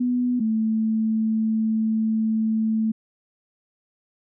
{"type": "tone pair in turn", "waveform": "sine", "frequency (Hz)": [246.9, 220.4], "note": ["B3", "A3"], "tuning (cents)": [0, 3], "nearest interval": "major second", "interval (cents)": 197, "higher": "first", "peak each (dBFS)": -19, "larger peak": "neither", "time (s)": [[0, 0.4], [0.4, 2.92]], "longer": "second", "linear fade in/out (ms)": 10, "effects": []}